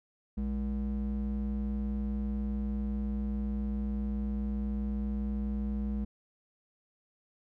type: ring-modulated tone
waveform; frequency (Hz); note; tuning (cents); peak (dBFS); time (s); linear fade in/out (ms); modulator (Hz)
triangle; 133.9; C3; +40; -25; 0.37-6.05; 10; 73.8
effects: none